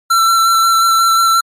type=tone with vibrato; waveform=square; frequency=1346 Hz; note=E6; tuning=36 cents sharp; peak=-9 dBFS; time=0.1-1.41 s; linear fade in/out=10 ms; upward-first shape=square; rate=5.6 Hz; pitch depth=12 cents each way; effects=MP3 64 kbps